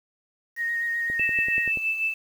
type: tone with vibrato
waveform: sine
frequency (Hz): 1864.7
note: A#6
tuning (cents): 0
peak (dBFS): -24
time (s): 0.56-1.72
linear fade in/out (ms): 50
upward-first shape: sine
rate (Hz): 7.8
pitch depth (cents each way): 12
type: click train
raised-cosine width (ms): 2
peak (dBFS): -24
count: 8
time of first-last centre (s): 1.1-1.773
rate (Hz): 10.4
type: tone with tremolo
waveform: sine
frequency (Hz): 2637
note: E7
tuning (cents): 0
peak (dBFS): -21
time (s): 1.19-2.14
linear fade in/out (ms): 5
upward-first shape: sine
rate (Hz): 6.1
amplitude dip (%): 55
effects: 8-bit